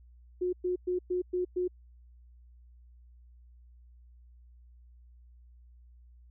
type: tone bursts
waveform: sine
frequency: 361.4 Hz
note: F#4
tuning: 41 cents flat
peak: -27 dBFS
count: 6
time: 0.41-1.68 s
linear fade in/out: 10 ms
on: 120 ms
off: 110 ms
effects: added 60 Hz sine -53 dBFS peak until 6.3 s